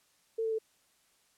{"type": "tone with pitch steps", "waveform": "sine", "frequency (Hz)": [449.7, 445.3, 441], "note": ["A4", "A4", "A4"], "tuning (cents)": [38, 21, 4], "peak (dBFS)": -29, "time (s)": [0.38, 0.587], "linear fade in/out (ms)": 10, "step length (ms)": 69, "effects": ["white hiss -69 dBFS RMS until 1.37 s", "low-pass 11000 Hz 12 dB/octave"]}